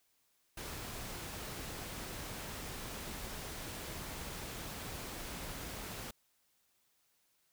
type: noise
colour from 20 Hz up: pink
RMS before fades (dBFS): -44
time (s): 0.57-6.11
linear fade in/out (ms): 5
effects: white hiss -75 dBFS RMS until 7.52 s